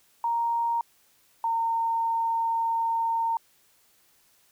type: tone pair in turn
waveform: sine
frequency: 932.3 / 914.7 Hz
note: A#5 / A#5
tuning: 0 / -33 cents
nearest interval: unison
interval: 33 cents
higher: first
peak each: -23 dBFS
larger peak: neither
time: 0.24-0.81 / 1.44-3.37 s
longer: second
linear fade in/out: 2 ms
effects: white hiss -63 dBFS RMS until 4.51 s